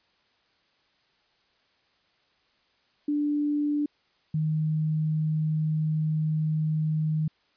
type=tone pair in turn; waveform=sine; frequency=293.7 / 155.58 Hz; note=D4 / D#3; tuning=0 / 0 cents; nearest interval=major seventh; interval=1100 cents; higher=first; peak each=-23 dBFS; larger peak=neither; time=3.08-3.86 / 4.34-7.28 s; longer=second; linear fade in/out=5 ms; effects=white hiss -67 dBFS RMS until 7.56 s + resampled to 11025 Hz